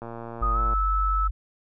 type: click train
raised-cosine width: 1 ms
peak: -23 dBFS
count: 84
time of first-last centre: 0.02-0.736 s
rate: 116 Hz
type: tone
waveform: sine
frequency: 48.2 Hz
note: G1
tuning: 28 cents flat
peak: -23 dBFS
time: 0.41-1.31 s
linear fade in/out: 10 ms
type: tone with pitch glide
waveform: sine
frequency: 1243 to 1307.1 Hz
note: D#6 to E6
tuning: -2 to -15 cents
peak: -23 dBFS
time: 0.42-1.28 s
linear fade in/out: 10 ms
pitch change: +87 cents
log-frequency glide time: 0.53-0.59 s
effects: none